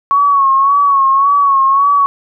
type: tone with vibrato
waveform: sine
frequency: 1108.7 Hz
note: C#6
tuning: in tune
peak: -7 dBFS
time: 0.11-2.06 s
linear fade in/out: 0 ms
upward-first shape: sine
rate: 1.8 Hz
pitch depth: 53 cents each way
effects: none